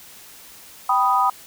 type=chord; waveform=sine; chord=G augmented; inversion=none; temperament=equal with one note detuned; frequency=780.4 / 987.8 / 1244.5 Hz; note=G5 / B5 / D#6; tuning=-8 / 0 / 0 cents; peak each=-21 / -19 / -19 dBFS; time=0.89-1.3 s; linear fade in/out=5 ms; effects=white hiss -44 dBFS RMS until 1.46 s